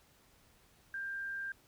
sine tone, 1590 Hz, G6, 24 cents sharp, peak -37 dBFS, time 0.94-1.52 s, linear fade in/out 2 ms, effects pink hiss -66 dBFS RMS until 1.67 s

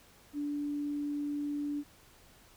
sine tone, 290.9 Hz, D4, 16 cents flat, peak -32 dBFS, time 0.33-1.84 s, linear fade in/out 50 ms, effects pink hiss -60 dBFS RMS until 2.56 s

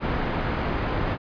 pink low-pass noise, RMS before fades -26 dBFS, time 0-1.18 s, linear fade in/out 50 ms, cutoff 1800 Hz, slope 12 dB/octave, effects resampled to 11025 Hz

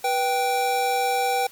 square tone pair together, 490.3 / 781 Hz, B4 / G5, -13 / -7 cents, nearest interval minor sixth, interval 806 cents, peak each -27 / -22 dBFS, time 0.04-1.47 s, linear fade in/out 5 ms, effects white hiss -48 dBFS RMS until 1.51 s + MP3 96 kbps

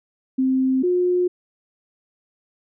sine tone pair in turn, 261.6 / 358.9 Hz, C4 / F4, 0 / +47 cents, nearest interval perfect fourth, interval 547 cents, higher second, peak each -16 dBFS, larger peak neither, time 0.38-0.83 / 0.83-1.28 s, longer neither, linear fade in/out 10 ms, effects none

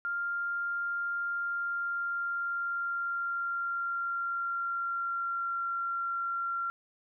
sine tone with pitch glide, 1396.9 to 1374.5 Hz, F6 to F6, 0 to -28 cents, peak -30 dBFS, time 0.05-6.7 s, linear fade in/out 0 ms, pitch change -28 cents, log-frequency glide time 1.25-5.66 s, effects none

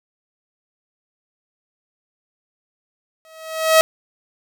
sawtooth tone with exponential growth, 640 Hz, D#5, 49 cents sharp, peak -3 dBFS, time 3.25-3.81 s, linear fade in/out 0 ms, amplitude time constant 120 ms, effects none

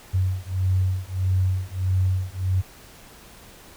sine beating tone pair, 92.5 / 94.1 Hz, F#2 / F#2, 0 / +30 cents, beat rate 1.6 Hz, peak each -23 dBFS, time 0.13-2.62 s, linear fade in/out 20 ms, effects pink hiss -47 dBFS RMS until 3.76 s

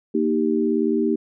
sine chord, Eb major, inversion second, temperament equal, 233.1 / 311.1 / 392 Hz, Bb3 / Eb4 / G4, 0 / 0 / 0 cents, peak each -22 dBFS, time 0.14-1.16 s, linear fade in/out 10 ms, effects none

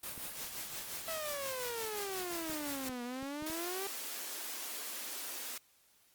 white noise with tremolo, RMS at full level -41 dBFS, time 0.03-2.89 s, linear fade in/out 5 ms, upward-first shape sine, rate 5.7 Hz, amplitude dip 45%
clicks, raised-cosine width 3 ms, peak -36 dBFS, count 6, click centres 0.178 / 2.497 / 2.895 / 3.228 / 3.424 / 3.5 s
sawtooth exponential two-way sweep, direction down then up, 660 to 239.2 to 399.3 Hz, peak -35 dBFS, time 1.08-3.87 s, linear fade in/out 0 ms, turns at 3.03 s
white high-pass noise, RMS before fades -42 dBFS, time 3.46-5.58 s, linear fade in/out 5 ms, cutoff 230 Hz, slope 96 dB/octave
effects white hiss -68 dBFS RMS until 6.14 s + Opus 32 kbps

